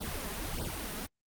pink noise with flanger, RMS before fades -37 dBFS, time 0-1.07 s, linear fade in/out 20 ms, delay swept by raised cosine 0.21 to 4.91 ms, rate 1.6 Hz, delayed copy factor +1, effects Opus 32 kbps

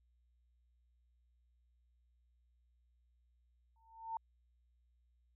sine tone with exponential growth, 900 Hz, A5, 39 cents sharp, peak -35 dBFS, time 3.76-4.17 s, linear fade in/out 2 ms, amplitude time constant 89 ms, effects added 60 Hz sine -70 dBFS peak until 5.35 s

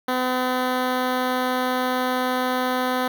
10% pulse tone with notch filter, 253.7 Hz, B3, 47 cents sharp, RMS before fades -23 dBFS, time 0.08-3.08 s, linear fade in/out 5 ms, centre 7500 Hz, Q 0.73, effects none

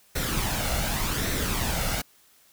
pink noise with flanger, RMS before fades -27 dBFS, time 0.15-2.02 s, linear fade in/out 10 ms, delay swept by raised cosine 0.51 to 1.44 ms, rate 0.87 Hz, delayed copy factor +0.5, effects white hiss -59 dBFS RMS until 2.52 s

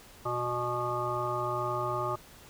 harmonic tone, 121.9 Hz, B2, 22 cents flat, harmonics 1 / 3 / 5 / 7 / 9 / 10, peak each -38 / -36 / -36 / -37 / -37 / -34 dBFS, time 0.25-2.16 s, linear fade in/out 10 ms, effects pink hiss -53 dBFS RMS until 2.49 s

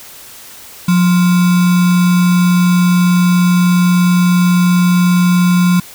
sine tone with sample-and-hold, 178.5 Hz, F3, 38 cents sharp, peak -7 dBFS, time 0.88-5.8 s, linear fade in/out 5 ms, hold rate 1225 Hz, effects white hiss -35 dBFS RMS until 5.94 s

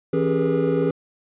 triangle tone cluster, 163.5 / 272.6 / 400.4 / 421.9 / 482.3 Hz, E3 / C#4 / G4 / G#4 / B4, -14 / -29 / +37 / +27 / -41 cents, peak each -22 dBFS, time 0.13-0.91 s, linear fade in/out 5 ms, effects tanh soft clip ceiling -8 dBFS + resampled to 8000 Hz

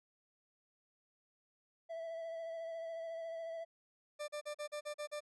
triangle tone with vibrato, 659.3 Hz, E5, in tune, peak -39 dBFS, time 1.89-3.65 s, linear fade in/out 20 ms, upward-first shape sine, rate 14 Hz, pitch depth 22 cents each way
40% pulse tone bursts, 594 Hz, D5, 20 cents sharp, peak -39 dBFS, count 8, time 4.19-5.206 s, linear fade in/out 20 ms, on 92 ms, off 40 ms
effects resampled to 24000 Hz

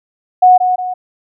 sine tone with echo, 733 Hz, F#5, 16 cents flat, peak -3 dBFS, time 0.42-0.58 s, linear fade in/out 10 ms, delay 180 ms, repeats 2, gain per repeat -7 dB, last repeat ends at 0.94 s, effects none

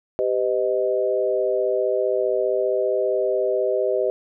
sine chord, G augmented, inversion none, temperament equal with one note detuned, 392 / 506.9 / 622.3 Hz, G4 / B4 / D#5, 0 / +45 / 0 cents, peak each -23 dBFS, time 0.19-4.1 s, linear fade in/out 0 ms, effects none

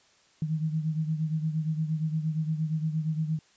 sine beating tone pair, 155.7 / 164.3 Hz, D#3 / E3, +2 / -5 cents, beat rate 8.6 Hz, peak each -27 / -33 dBFS, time 0.42-3.39 s, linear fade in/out 2 ms, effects white hiss -62 dBFS RMS until 3.56 s + resampled to 16000 Hz

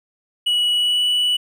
triangle tone with pitch glide, 2930 to 2954 Hz, F#7 to F#7, -18 to -3 cents, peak -14 dBFS, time 0.46-1.37 s, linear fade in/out 10 ms, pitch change +15 cents, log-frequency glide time 0.73-1.04 s, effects none

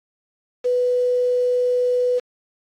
sine tone with quantisation, 495.1 Hz, B4, 4 cents sharp, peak -16 dBFS, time 0.64-2.2 s, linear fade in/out 20 ms, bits 6, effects low-pass 5000 Hz 12 dB/octave + AAC 48 kbps

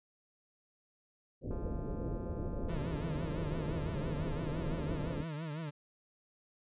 pink low-pass noise, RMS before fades -38 dBFS, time 1.41-5.25 s, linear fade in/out 50 ms, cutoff 570 Hz, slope 48 dB/octave
click train, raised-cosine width 1 ms, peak -38 dBFS, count 634, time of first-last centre 1.51-5.169 s, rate 173 Hz
40% pulse tone with vibrato, 155.56 Hz, D#3, in tune, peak -37 dBFS, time 2.68-5.71 s, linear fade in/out 20 ms, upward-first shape triangle, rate 5.9 Hz, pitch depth 140 cents each way
effects resampled to 8000 Hz

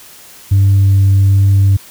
sine tone with vibrato, 98 Hz, G2, in tune, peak -4 dBFS, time 0.51-1.77 s, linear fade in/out 10 ms, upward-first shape triangle, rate 1.3 Hz, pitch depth 8 cents each way, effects tanh soft clip ceiling -4 dBFS + white hiss -38 dBFS RMS until 1.9 s

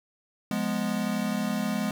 square chord, F diminished, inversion none, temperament equal with one note detuned, 175.63 / 207.7 / 246.9 Hz, F3 / Ab3 / Cb4, +10 / 0 / 0 cents, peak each -35 / -29 / -32 dBFS, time 0.51-1.91 s, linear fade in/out 2 ms, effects 10-bit

